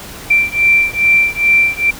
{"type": "beating tone pair", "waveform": "sine", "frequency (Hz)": [2349, 2351.4], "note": ["D7", "D7"], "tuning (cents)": [0, 2], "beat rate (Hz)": 2.4, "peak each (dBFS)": -12, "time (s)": [0.3, 1.91], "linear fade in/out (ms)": 10, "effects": ["pink hiss -31 dBFS RMS until 1.99 s"]}